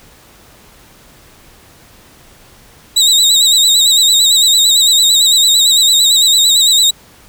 30% pulse tone with vibrato, 3830 Hz, A#7, 46 cents sharp, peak -4 dBFS, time 2.96-6.91 s, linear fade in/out 10 ms, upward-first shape sine, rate 8.9 Hz, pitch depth 75 cents each way, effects pink hiss -43 dBFS RMS until 7.28 s

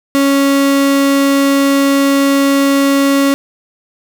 35% pulse tone, 277.2 Hz, C#4, in tune, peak -7 dBFS, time 0.15-3.34 s, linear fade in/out 0 ms, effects none

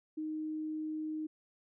sine tone, 310.6 Hz, D#4, 3 cents flat, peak -35 dBFS, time 0.17-1.27 s, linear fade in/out 10 ms, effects none

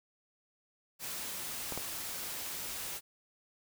white noise, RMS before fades -40 dBFS, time 0.99-3.01 s, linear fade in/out 50 ms
clicks, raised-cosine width 1 ms, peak -24 dBFS, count 2, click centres 1.723 / 1.776 s
effects none

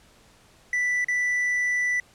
triangle tone with dropouts, 1975.5 Hz, B6, in tune, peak -20 dBFS, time 0.73-2 s, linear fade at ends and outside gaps 2 ms, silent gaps 1.045-1.084 s, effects pink hiss -56 dBFS RMS until 2.14 s + low-pass 10000 Hz 12 dB/octave

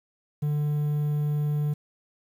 triangle tone, 148.1 Hz, D3, 15 cents sharp, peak -21 dBFS, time 0.42-1.74 s, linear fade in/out 10 ms, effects 9-bit

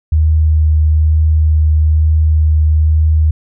sine tone with vibrato, 77.7 Hz, D#2, 2 cents flat, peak -7 dBFS, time 0.12-3.31 s, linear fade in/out 5 ms, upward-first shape triangle, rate 1.1 Hz, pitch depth 13 cents each way, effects none

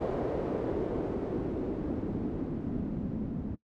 white noise with low-pass filter sweep, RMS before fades -33 dBFS, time 0-3.56 s, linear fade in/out 20 ms, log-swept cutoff 500 to 210 Hz, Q 2.2, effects noise-tail reverb RT60 0.1 s tail -20 dB re dry

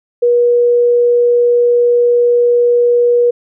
sine tone, 481.3 Hz, B4, 45 cents flat, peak -7 dBFS, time 0.22-3.31 s, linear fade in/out 10 ms, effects none

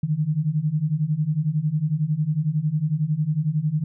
sine beating tone pair, 146.83 / 157.83 Hz, D3 / D#3, 0 / +25 cents, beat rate 11 Hz, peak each -24 / -22 dBFS, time 0.03-3.84 s, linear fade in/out 5 ms, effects none

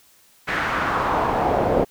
brown noise with band-pass filter sweep, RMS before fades -21 dBFS, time 0.47-1.85 s, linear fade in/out 20 ms, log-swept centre 1800 to 530 Hz, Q 2.1, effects white hiss -55 dBFS RMS until 1.9 s

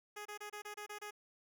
10% pulse tone bursts, 416.6 Hz, G#4, 5 cents sharp, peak -36 dBFS, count 8, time 0.16-1.109 s, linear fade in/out 10 ms, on 95 ms, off 27 ms, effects none

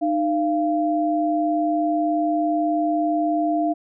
sine tone pair together, 306.1 / 687.9 Hz, D#4 / F5, -28 / -26 cents, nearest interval octave + major second, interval 1402 cents, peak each -21 dBFS, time 0.01-3.74 s, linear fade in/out 20 ms, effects none

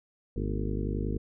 harmonic tone with a mistuned harmonic, 50.9 Hz, G#1, 34 cents flat, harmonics 1 / 2 / 3 / 4 / 5 / 6 / 7 / 8 / 9, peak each -32 / -35 / -37 / -38 / -39 / -40 / -40 / -41 / -42 dBFS, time 0.36-1.18 s, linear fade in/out 5 ms, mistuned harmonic 4, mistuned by +140 cents, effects none

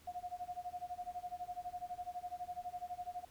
sine tone with tremolo, 717 Hz, F5, 45 cents sharp, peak -38 dBFS, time 0.07-3.25 s, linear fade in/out 5 ms, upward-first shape sine, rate 12 Hz, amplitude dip 95%, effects added 79 Hz sine -68 dBFS peak until 3.3 s + pink hiss -64 dBFS RMS until 3.3 s

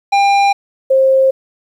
square / sine tone pair in turn, 799 / 531.3 Hz, G5 / C5, +33 / +26 cents, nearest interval perfect fifth, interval 707 cents, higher first, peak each -9 / -7 dBFS, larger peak second, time 0.12-0.53 / 0.9-1.31 s, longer neither, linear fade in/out 10 ms, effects low-pass 4000 Hz 12 dB/octave + 8-bit

